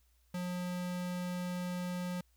square tone, 179.1 Hz, F3, 44 cents sharp, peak -36 dBFS, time 0.34-2.21 s, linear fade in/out 5 ms, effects added 60 Hz sine -67 dBFS peak until 2.36 s + white hiss -75 dBFS RMS until 2.36 s

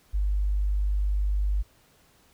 sine tone, 50 Hz, G1, 35 cents sharp, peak -22 dBFS, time 0.13-1.63 s, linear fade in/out 20 ms, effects pink hiss -61 dBFS RMS until 2.33 s

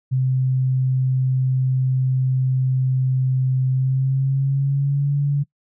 sine tone with pitch glide, 130 to 142.59 Hz, C3 to C#3, -11 to +49 cents, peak -16 dBFS, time 0.11-5.44 s, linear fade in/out 20 ms, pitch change +160 cents, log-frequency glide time 3.7-5.15 s, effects noise-tail reverb RT60 0.1 s tail -22 dB re dry

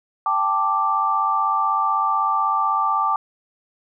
sine chord, G suspended second, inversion none, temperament equal, 784 / 880 / 1174.7 Hz, G5 / A5 / D6, 0 / 0 / 0 cents, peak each -25 / -23 / -19 dBFS, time 0.26-3.16 s, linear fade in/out 2 ms, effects none

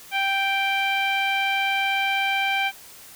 sawtooth tone with low-pass filter, 784 Hz, G5, in tune, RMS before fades -23 dBFS, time 0.11-2.72 s, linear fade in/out 50 ms, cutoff 2700 Hz, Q 6.5, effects white hiss -45 dBFS RMS until 3.15 s

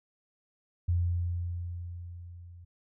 sine tone with level ramp, 87.1 Hz, F2, 4 cents flat, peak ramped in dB -23 to -47 dBFS, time 0.88-2.65 s, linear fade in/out 10 ms, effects none

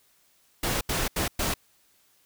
pink noise bursts at uneven times, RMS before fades -27 dBFS, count 4, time 0.63-0.81 / 0.89-1.08 / 1.16-1.28 / 1.39-1.54 s, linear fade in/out 5 ms, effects white hiss -64 dBFS RMS until 2.25 s

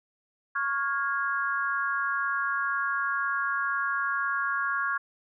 sine tone cluster, 1109 / 1406 / 1648 Hz, C#6 / F6 / G#6, 0 / +11 / -14 cents, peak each -30 dBFS, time 0.55-4.98 s, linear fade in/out 10 ms, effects none

